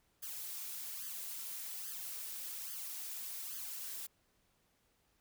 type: noise with flanger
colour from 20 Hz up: blue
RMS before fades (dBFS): -44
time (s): 0.22-4.07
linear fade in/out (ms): 10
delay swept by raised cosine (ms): 0.62 to 4.62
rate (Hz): 1.2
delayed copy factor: +0.75
effects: pink hiss -75 dBFS RMS until 5.2 s